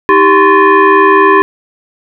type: tone with frequency modulation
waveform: sine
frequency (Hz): 318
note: D#4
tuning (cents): +38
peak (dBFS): -3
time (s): 0.09-1.42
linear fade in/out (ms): 0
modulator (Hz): 712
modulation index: 1.9
effects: none